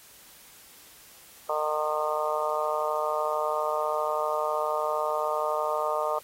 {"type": "harmonic tone", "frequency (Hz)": 152.6, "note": "D#3", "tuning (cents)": -33, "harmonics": [3, 4, 5, 6, 7, 8], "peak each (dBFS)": [-34, -29, -35, -33, -33, -32], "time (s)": [1.49, 6.19], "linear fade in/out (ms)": 5, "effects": ["white hiss -52 dBFS RMS until 6.23 s", "AAC 48 kbps"]}